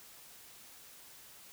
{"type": "silence", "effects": ["white hiss -55 dBFS RMS until 1.52 s"]}